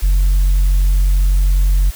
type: tone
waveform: sine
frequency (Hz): 45.94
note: F#1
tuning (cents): -12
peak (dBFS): -7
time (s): 0.02-1.91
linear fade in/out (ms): 20
effects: tanh soft clip ceiling -8 dBFS + white hiss -35 dBFS RMS until 1.95 s

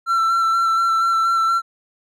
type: tone with vibrato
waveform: triangle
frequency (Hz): 1346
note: E6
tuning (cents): +36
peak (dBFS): -13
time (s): 0.06-1.62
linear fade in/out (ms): 50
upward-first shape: square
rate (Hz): 4.2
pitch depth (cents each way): 14
effects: none

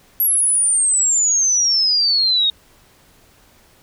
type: exponential sweep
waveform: sine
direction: down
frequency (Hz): 11660 to 3703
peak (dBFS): -13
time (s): 0.2-2.5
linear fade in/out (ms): 2
effects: pink hiss -52 dBFS RMS until 3.82 s

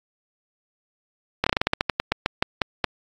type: slowing click train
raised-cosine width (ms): 0.3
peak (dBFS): -3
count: 16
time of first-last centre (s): 1.44-2.843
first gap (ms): 25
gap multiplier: 1.17
effects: AAC 64 kbps

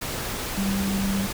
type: tone in noise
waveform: sine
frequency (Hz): 196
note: G3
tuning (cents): 0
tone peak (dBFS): -23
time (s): 0.57-1.27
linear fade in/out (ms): 10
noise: pink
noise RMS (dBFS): -30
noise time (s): 0.01-1.33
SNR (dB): +4
effects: none

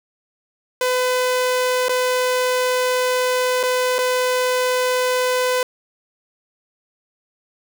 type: tone with dropouts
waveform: sawtooth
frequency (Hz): 504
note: B4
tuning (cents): +35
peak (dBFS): -13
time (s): 0.81-5.63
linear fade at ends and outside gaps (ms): 2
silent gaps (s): 1.884-1.893 / 3.631-3.635 / 3.984-3.988
effects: none

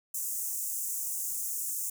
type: high-pass noise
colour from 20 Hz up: pink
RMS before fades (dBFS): -34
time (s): 0.14-1.9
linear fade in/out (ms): 5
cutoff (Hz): 6600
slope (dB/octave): 48
effects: none

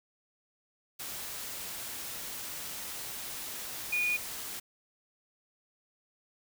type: tone in noise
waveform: sine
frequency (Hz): 2451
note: D#7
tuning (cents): -27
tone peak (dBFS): -27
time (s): 3.92-4.17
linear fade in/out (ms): 10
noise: white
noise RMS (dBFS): -40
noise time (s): 0.99-4.6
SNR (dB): +10
effects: none

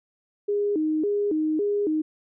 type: tone with vibrato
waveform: sine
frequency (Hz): 356.8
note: F4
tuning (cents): +37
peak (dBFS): -21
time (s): 0.48-2.02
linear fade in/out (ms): 10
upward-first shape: square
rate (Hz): 1.8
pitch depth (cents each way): 240
effects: none

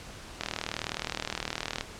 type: click train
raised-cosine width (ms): 0.2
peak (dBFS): -13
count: 56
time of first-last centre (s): 0.41-1.809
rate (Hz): 39.3
effects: pink hiss -45 dBFS RMS until 1.99 s + low-pass 8000 Hz 12 dB/octave

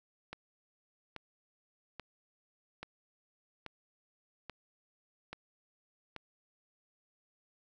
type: click train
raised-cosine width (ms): 0.3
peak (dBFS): -26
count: 8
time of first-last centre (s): 0.33-6.163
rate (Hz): 1.2
effects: none

